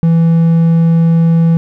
triangle tone, 165.6 Hz, E3, 8 cents sharp, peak -4 dBFS, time 0.03-1.57 s, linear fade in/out 0 ms, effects none

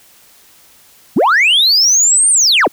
sine linear two-way sweep, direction up then down, 148 to 9050 to 148 Hz, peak -5 dBFS, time 1.16-2.68 s, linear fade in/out 10 ms, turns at 2.3 s, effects tanh soft clip ceiling -6 dBFS + white hiss -46 dBFS RMS until 2.72 s

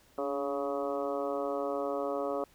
harmonic tone with a mistuned harmonic, 140 Hz, C#3, 18 cents sharp, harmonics 2 / 3 / 4 / 5 / 6 / 7 / 8 / 9, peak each -39 / -36 / -34 / -39 / -48 / -46 / -42 / -43 dBFS, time 0.18-2.44 s, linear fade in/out 2 ms, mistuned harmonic 2, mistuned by +43 cents, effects pink hiss -63 dBFS RMS until 2.54 s

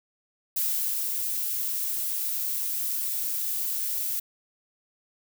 violet noise with ADSR envelope, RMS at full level -26 dBFS, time 0.56-4.2 s, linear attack 8 ms, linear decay 480 ms, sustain -3 dB, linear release 8 ms, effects none

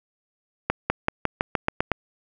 accelerating click train, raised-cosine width 0.5 ms, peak -5 dBFS, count 9, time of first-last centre 0.7-1.917 s, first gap 200 ms, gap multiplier 0.92, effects none

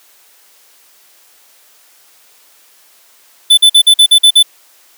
square tone bursts, 3505 Hz, A7, 7 cents flat, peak -3 dBFS, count 8, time 3.5-4.429 s, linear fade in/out 10 ms, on 75 ms, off 47 ms, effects white hiss -47 dBFS RMS until 4.97 s + high-pass 400 Hz 12 dB/octave

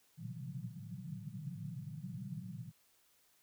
white band-pass noise, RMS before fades -45 dBFS, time 0.17-2.72 s, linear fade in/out 50 ms, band 110 to 190 Hz, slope 96 dB/octave, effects white hiss -71 dBFS RMS until 3.42 s

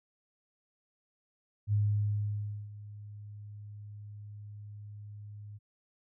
sine tone with ADSR envelope, 103.83 Hz, G#2, in tune, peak -24 dBFS, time 1.67-5.59 s, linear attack 57 ms, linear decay 960 ms, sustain -19 dB, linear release 27 ms, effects none

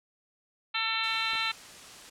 harmonic tone, 447.6 Hz, A4, 30 cents sharp, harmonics 2 / 3 / 4 / 5 / 6 / 7 / 8 / 9, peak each -39 / -34 / -38 / -35 / -34 / -38 / -37 / -34 dBFS, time 0.74-1.52 s, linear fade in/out 10 ms
white noise, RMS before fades -47 dBFS, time 1.03-2.1 s, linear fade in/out 10 ms
clicks, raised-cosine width 1 ms, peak -33 dBFS, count 2, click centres 1.334 / 1.353 s
effects low-pass 8000 Hz 12 dB/octave

